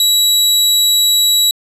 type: tone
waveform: sawtooth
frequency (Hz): 3900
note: B7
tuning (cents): -23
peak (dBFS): -6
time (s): 0-1.51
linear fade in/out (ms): 2
effects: resampled to 32000 Hz + 8-bit